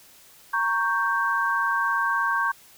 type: chord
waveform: sine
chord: G diminished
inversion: first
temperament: equal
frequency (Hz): 932.3 / 1108.7 / 1568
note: Bb5 / Db6 / G6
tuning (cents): 0 / 0 / 0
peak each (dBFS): -28 / -25 / -24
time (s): 0.53-2.52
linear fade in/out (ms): 10
effects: white hiss -52 dBFS RMS until 2.77 s